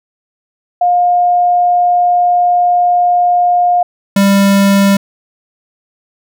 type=tone pair in turn; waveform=sine / square; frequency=710 / 197.98 Hz; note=F5 / G3; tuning=+28 / +17 cents; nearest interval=octave + minor seventh; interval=2211 cents; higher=first; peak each=-7 dBFS; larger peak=neither; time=0.81-3.83 / 4.16-4.97 s; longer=first; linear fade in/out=5 ms; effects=none